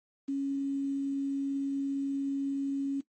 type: tone with quantisation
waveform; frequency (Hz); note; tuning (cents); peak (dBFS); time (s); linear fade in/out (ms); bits
sine; 276.2; C#4; -6; -28; 0.28-3.01; 10; 9
effects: noise-tail reverb RT60 0.1 s tail -17 dB re dry + MP3 32 kbps